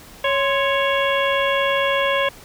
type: harmonic tone with a mistuned harmonic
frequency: 554.4 Hz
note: C#5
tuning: in tune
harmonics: 1 / 2 / 3 / 4 / 5 / 6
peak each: -20 / -23 / -25 / -26 / -27 / -28 dBFS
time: 0.24-2.29 s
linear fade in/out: 5 ms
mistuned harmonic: 2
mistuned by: -94 cents
effects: pink hiss -43 dBFS RMS until 2.44 s